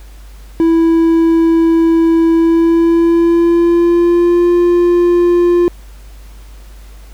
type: tone with pitch glide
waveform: triangle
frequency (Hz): 329.6 to 349.2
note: E4 to F4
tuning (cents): 0 to 0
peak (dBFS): -5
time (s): 0.6-5.68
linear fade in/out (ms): 0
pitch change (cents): +100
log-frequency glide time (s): 2.32-4.52
effects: added 50 Hz sine -32 dBFS peak until 7.13 s + pink hiss -45 dBFS RMS until 7.13 s